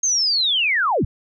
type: linear sweep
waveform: sine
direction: down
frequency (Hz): 6470 to 50.8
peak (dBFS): -16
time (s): 0.03-1.05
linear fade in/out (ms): 5
effects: none